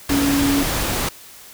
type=tone in noise; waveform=sine; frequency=280.5 Hz; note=C#4; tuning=21 cents sharp; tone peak=-16 dBFS; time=0.1-0.63 s; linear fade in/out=5 ms; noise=pink; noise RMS=-22 dBFS; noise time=0.09-1.09 s; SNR=+3 dB; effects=white hiss -42 dBFS RMS until 1.53 s